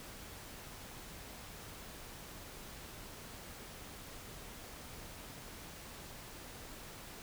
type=silence; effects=pink hiss -50 dBFS RMS until 7.22 s